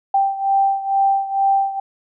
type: beating tone pair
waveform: sine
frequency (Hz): 784 / 786.2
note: G5 / G5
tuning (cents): 0 / +5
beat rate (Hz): 2.2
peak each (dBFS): -16 / -20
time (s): 0.14-1.8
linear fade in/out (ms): 5
effects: none